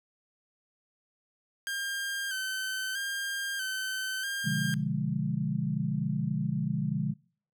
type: tone with vibrato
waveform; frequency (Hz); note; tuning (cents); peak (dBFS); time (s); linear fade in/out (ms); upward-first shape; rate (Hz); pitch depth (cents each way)
sawtooth; 1568; G6; 0; -28; 1.67-4.74; 0; square; 0.78; 39
type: chord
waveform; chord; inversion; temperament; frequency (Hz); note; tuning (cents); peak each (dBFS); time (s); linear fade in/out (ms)
sine; B diminished seventh; none; equal; 123.47 / 146.83 / 174.61 / 207.7; B2 / D3 / F3 / Ab3; 0 / 0 / 0 / 0; -36 / -31 / -33 / -33; 4.44-7.14; 20
effects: noise-tail reverb RT60 0.5 s tail -26 dB re dry